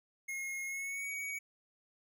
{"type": "tone with pitch glide", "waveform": "square", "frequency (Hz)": [2155, 2253], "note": ["C#7", "C#7"], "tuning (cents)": [-49, 28], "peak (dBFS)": -38, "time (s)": [0.28, 1.39], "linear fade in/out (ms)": 10, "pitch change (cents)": 77, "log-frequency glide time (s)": [0.66, 1.09], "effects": []}